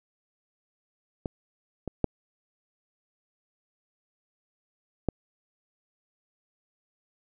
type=clicks; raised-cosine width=2 ms; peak=-17 / -19 / -9 / -11 dBFS; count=4; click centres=1.258 / 1.877 / 2.043 / 5.087 s; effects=none